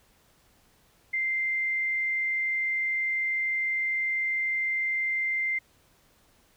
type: tone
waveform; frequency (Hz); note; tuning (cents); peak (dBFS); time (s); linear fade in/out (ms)
sine; 2089; C7; -3; -25; 1.13-5.59; 10
effects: pink hiss -63 dBFS RMS until 6.56 s